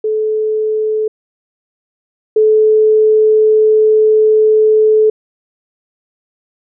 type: tone pair in turn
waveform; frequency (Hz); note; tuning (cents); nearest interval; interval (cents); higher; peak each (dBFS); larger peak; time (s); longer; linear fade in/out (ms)
sine; 432.6 / 432.6; A4 / A4; -29 / -29; unison; 0; neither; -12 / -6; second; 0.04-1.08 / 2.36-5.1; second; 5
effects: none